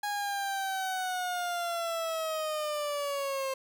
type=linear sweep; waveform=30% pulse; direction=down; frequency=828 to 529 Hz; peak=-28 dBFS; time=0.03-3.54 s; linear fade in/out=5 ms; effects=none